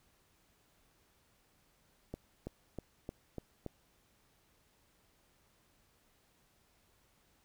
accelerating click train, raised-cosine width 2 ms, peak -27 dBFS, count 6, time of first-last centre 2.14-3.663 s, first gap 330 ms, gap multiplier 0.96, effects pink hiss -71 dBFS RMS until 7.44 s

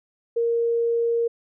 sine tone, 466.2 Hz, A#4, in tune, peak -19 dBFS, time 0.36-1.28 s, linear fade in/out 10 ms, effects none

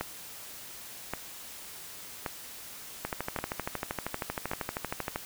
two click trains, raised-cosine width 0.5 ms, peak -16 / -16 dBFS, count 28 / 5, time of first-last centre 3.05-5.159 / 0.01-4.515 s, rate 12.8 / 0.888 Hz, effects white hiss -45 dBFS RMS until 5.25 s

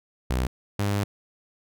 sawtooth tone pair in turn, 63 / 101.38 Hz, B1 / G#2, +35 / -41 cents, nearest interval minor sixth, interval 824 cents, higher second, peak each -19 dBFS, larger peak neither, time 0.3-0.47 / 0.79-1.04 s, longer second, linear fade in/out 5 ms, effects none

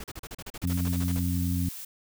pink noise bursts, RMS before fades -39 dBFS, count 16, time 0-1.195 s, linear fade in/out 5 ms, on 40 ms, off 37 ms
harmonic tone, 88.3 Hz, F2, 20 cents sharp, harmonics 1 / 2 / 3, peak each -27 / -30 / -32 dBFS, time 0.63-1.69 s, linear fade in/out 5 ms
blue noise, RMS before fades -40 dBFS, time 0.67-1.85 s, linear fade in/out 5 ms
effects none

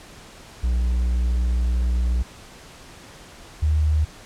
triangle / sine tone pair in turn, 60.6 / 76.63 Hz, B1 / D#2, -32 / -26 cents, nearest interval major third, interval 406 cents, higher second, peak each -16 dBFS, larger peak neither, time 0.63-2.23 / 3.62-4.05 s, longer first, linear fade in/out 10 ms, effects pink hiss -44 dBFS RMS until 4.25 s + low-pass 9000 Hz 12 dB/octave

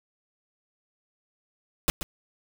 pink noise with echo, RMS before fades -22 dBFS, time 1.88-1.9 s, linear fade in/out 0 ms, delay 130 ms, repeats 1, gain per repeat -10 dB, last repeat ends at 2.03 s, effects none

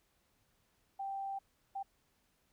sine tone bursts at uneven times, 784 Hz, G5, in tune, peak -37 dBFS, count 2, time 0.99-1.39 / 1.75-1.83 s, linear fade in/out 10 ms, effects pink hiss -75 dBFS RMS until 2.52 s

